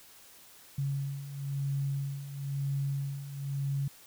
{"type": "beating tone pair", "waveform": "sine", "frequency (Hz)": [138.2, 139.2], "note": ["C#3", "C#3"], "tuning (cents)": [-5, 8], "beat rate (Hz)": 1, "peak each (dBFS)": [-37, -32], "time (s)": [0.78, 3.88], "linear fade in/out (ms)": 5, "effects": ["white hiss -55 dBFS RMS until 4.06 s"]}